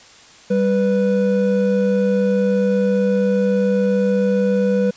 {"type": "tone pair together", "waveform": "triangle", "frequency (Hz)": [196, 493], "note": ["G3", "B4"], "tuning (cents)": [0, -3], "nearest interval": "octave + major third", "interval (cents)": 1597, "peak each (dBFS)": -15, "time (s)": [0.5, 4.91], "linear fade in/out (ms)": 10, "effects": ["white hiss -45 dBFS RMS until 4.96 s", "resampled to 16000 Hz"]}